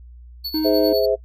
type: tone with tremolo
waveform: square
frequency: 4435 Hz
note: C#8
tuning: in tune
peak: -24 dBFS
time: 0.44-1.06 s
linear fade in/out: 10 ms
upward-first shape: sine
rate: 10 Hz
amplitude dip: 70%
type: tone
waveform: triangle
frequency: 311.1 Hz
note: D#4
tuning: in tune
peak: -17 dBFS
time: 0.54-0.93 s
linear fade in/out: 5 ms
type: chord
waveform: sine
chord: Ab augmented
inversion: none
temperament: just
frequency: 415.3 / 519.1 / 648.9 Hz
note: Ab4 / C5 / E5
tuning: 0 / -14 / -27 cents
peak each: -20 dBFS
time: 0.64-1.16 s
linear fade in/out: 20 ms
effects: noise-tail reverb RT60 0.1 s tail -23 dB re dry + added 60 Hz sine -39 dBFS peak until 1.24 s